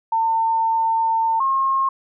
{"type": "tone pair in turn", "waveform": "sine", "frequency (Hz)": [902, 1075.1], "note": ["A5", "C6"], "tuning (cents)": [43, 47], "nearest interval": "minor third", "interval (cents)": 304, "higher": "second", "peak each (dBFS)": [-16, -16], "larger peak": "neither", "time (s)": [[0.12, 1.4], [1.4, 1.89]], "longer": "first", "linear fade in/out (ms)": 5, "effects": []}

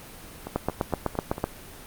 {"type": "two click trains", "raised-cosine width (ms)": 1, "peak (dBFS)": [-19, -9], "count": [5, 8], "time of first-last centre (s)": [[0.47, 1.381], [0.56, 1.441]], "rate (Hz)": [4.39, 7.95], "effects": ["pink hiss -44 dBFS RMS until 1.86 s", "Opus 32 kbps"]}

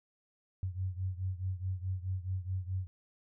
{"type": "beating tone pair", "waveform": "sine", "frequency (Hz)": [91.8, 96.5], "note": ["F#2", "G2"], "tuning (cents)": [-13, -27], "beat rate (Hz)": 4.7, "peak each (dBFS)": [-35, -38], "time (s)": [0.63, 2.87], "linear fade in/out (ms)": 0, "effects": []}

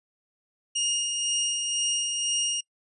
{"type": "tone with tremolo", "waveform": "20% pulse", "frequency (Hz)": 2845, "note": "F7", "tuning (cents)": 31, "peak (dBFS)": -19, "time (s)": [0.75, 2.61], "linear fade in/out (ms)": 10, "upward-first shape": "sine", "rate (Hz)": 2, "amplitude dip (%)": 35, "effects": ["noise-tail reverb RT60 0.1 s tail -24 dB re dry", "resampled to 22050 Hz"]}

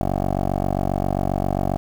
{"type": "tone with low-pass filter", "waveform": "10% pulse", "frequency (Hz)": 47.48, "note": "F#1", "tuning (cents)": 45, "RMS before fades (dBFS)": -22, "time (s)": [0.01, 1.77], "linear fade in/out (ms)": 0, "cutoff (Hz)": 720, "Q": 3.1, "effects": ["7-bit"]}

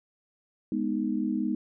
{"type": "chord", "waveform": "sine", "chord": "G# minor", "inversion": "none", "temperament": "equal", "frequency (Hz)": [207.7, 246.9, 311.1], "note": ["G#3", "B3", "D#4"], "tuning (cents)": [0, 0, 0], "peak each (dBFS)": -30, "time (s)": [0.72, 1.55], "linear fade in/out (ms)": 2, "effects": []}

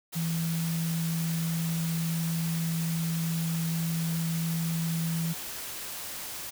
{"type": "tone in noise", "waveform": "sine", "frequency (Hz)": 164.81, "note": "E3", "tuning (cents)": 0, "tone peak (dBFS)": -27, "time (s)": [0.15, 5.34], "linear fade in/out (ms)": 20, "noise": "white", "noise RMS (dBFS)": -38, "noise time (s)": [0.12, 6.51], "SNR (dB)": 8, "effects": []}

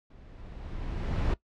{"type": "noise with level ramp", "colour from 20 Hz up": "brown", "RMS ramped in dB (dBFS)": [-52, -25], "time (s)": [0.1, 1.34], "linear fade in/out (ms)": 5, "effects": ["noise-tail reverb RT60 0.1 s tail -19 dB re dry", "low-pass 4000 Hz 12 dB/octave"]}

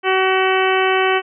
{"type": "harmonic tone", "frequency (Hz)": 378, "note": "F#4", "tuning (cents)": 37, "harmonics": [1, 2, 3, 4, 5, 6, 7, 8], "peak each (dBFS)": [-17, -20, -22, -23, -24, -25, -25, -26], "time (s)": [0.03, 1.22], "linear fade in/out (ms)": 50, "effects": []}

